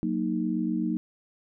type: chord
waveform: sine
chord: D# minor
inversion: first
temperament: equal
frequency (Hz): 185 / 233.1 / 311.1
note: F#3 / A#3 / D#4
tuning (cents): 0 / 0 / 0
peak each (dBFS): -30 / -29 / -29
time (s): 0.03-0.97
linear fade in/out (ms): 0
effects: none